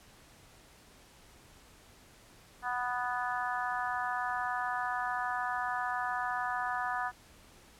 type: harmonic tone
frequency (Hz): 246.9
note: B3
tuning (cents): 0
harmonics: 3 / 4 / 5 / 6 / 7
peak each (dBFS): -36 / -37 / -38 / -39 / -39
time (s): 2.62-7.12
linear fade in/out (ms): 50
effects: pink hiss -58 dBFS RMS until 7.79 s + low-pass 12000 Hz 12 dB/octave